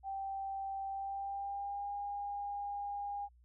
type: tone with pitch glide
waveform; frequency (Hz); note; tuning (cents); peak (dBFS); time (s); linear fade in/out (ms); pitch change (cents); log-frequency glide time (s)
sine; 781 to 810.9; G5 to G#5; -7 to -42; -37; 0.03-3.29; 50; +65; 0.89-1.92
effects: added 60 Hz sine -61 dBFS peak until 3.44 s